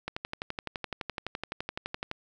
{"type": "click train", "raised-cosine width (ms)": 0.3, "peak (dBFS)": -17, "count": 25, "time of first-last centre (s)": [0.08, 2.114], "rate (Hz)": 11.8, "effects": []}